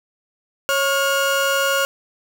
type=tone pair together; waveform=30% pulse; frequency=549.7 / 1420 Hz; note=C#5 / F6; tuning=-15 / +28 cents; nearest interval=octave + major third; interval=1643 cents; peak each=-17 dBFS; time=0.69-1.85 s; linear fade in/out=0 ms; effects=none

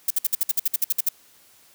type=noise bursts; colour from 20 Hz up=violet; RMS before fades=-20 dBFS; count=13; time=0.08-1.089 s; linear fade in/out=5 ms; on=25 ms; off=57 ms; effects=white hiss -55 dBFS RMS until 1.74 s + high-pass 60 Hz 12 dB/octave

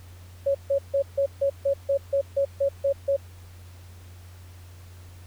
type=tone bursts; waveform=sine; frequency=554.4 Hz; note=C#5; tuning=in tune; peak=-19 dBFS; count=12; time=0.46-3.166 s; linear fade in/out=10 ms; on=88 ms; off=150 ms; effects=added 89 Hz sine -43 dBFS peak until 5.26 s + pink hiss -54 dBFS RMS until 5.26 s

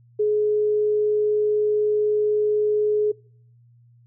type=tone; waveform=sine; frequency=422 Hz; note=G#4; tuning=28 cents sharp; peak=-17 dBFS; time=0.19-3.12 s; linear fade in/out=10 ms; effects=noise-tail reverb RT60 0.6 s tail -25 dB re dry + added 119 Hz sine -51 dBFS peak until 4.06 s

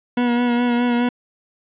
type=tone with vibrato; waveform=40% pulse; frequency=241.7 Hz; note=B3; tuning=37 cents flat; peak=-15 dBFS; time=0.17-1.09 s; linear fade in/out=5 ms; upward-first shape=sine; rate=4.8 Hz; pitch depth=24 cents each way; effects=resampled to 8000 Hz + 9-bit

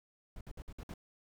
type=noise bursts; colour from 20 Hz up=brown; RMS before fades=-45 dBFS; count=6; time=0.36-0.939 s; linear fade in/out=2 ms; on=49 ms; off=57 ms; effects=none

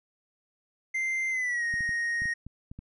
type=tone with pitch glide; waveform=triangle; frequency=2086 to 1869.2 Hz; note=C7 to A#6; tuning=-6 to +4 cents; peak=-25 dBFS; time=0.94-2.34 s; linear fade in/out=10 ms; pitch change=-190 cents; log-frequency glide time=1.3-1.65 s
type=clicks; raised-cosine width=5 ms; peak=-29 dBFS; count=8; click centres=1.74 / 1.807 / 1.892 / 2.22 / 2.256 / 2.466 / 2.715 / 2.79 s
effects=resampled to 24000 Hz

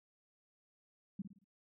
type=tone with echo; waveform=sine; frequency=196 Hz; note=G3; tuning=in tune; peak=-37 dBFS; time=1.19-1.22 s; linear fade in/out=5 ms; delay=56 ms; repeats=4; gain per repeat=-8 dB; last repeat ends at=1.444 s; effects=none

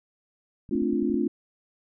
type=clicks; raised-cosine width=5 ms; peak=-32 dBFS; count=7; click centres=0.692 / 0.754 / 0.821 / 0.933 / 1.027 / 1.099 / 1.143 s
type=chord; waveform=sine; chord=D minor seventh; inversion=second; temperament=equal; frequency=220 / 261.6 / 293.7 / 349.2 Hz; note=A3 / C4 / D4 / F4; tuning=0 / 0 / 0 / 0 cents; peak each=-28 dBFS; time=0.71-1.28 s; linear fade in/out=5 ms
effects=none

